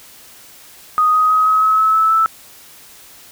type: tone with pitch steps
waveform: sine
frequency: 1244.5 / 1254.6 / 1264.8 / 1275.1 / 1285.4 / 1295.9 / 1306.4 / 1317 Hz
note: D#6 / D#6 / D#6 / D#6 / E6 / E6 / E6 / E6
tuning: 0 / +14 / +28 / +42 / -44 / -30 / -16 / -2 cents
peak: -10 dBFS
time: 0.98-2.26 s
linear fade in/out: 0 ms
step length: 160 ms
effects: white hiss -42 dBFS RMS until 3.31 s